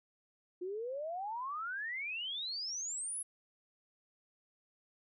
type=exponential sweep; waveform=sine; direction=up; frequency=349.2 to 10960 Hz; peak=-37 dBFS; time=0.61-3.23 s; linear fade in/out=10 ms; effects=none